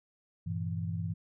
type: chord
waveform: sine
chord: E diminished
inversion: first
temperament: equal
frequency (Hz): 98 / 116.54 / 164.81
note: G2 / Bb2 / E3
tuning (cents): 0 / 0 / 0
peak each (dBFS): -35 / -40 / -35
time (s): 0.46-1.14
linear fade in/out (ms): 10
effects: none